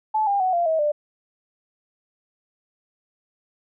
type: tone with pitch steps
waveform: sine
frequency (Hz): 865 / 802.4 / 744.4 / 690.5 / 640.6 / 594.2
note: A5 / G5 / F#5 / F5 / E5 / D5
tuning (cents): -30 / +40 / +10 / -20 / -50 / +20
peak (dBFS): -18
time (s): 0.14-0.92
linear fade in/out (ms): 10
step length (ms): 130
effects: none